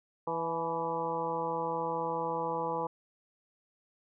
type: harmonic tone with a mistuned harmonic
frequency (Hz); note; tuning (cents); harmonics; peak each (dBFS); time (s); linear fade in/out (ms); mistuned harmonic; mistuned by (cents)
164.81; E3; 0; 1 / 2 / 3 / 4 / 5 / 6 / 7; -43 / -42 / -35 / -44 / -36 / -36 / -42; 0.27-2.87; 5; 5; +43
effects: none